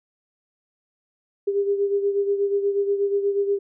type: beating tone pair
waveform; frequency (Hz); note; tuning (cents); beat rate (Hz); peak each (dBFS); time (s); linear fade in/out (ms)
sine; 399.9 / 408.2; G4 / G#4; +35 / -30; 8.3; -20 / -27; 1.47-3.59; 10
effects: none